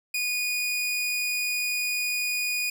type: tone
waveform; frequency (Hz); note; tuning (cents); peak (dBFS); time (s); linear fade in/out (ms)
sawtooth; 2462; D#7; -19; -22; 0.14-2.7; 5
effects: none